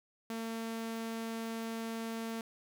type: tone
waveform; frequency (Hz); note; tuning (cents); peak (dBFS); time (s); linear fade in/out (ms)
sawtooth; 226.5; A#3; -50; -33; 0.3-2.41; 2
effects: none